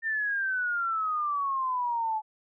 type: exponential sweep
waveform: sine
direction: down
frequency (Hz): 1815 to 856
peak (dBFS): -26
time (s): 0.02-2.22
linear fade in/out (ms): 50
effects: none